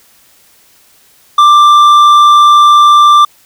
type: tone with hard clipping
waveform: sine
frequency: 1181 Hz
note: D6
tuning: 9 cents sharp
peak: -3 dBFS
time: 1.38-3.25 s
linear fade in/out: 5 ms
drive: 6 dB
effects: white hiss -46 dBFS RMS until 3.45 s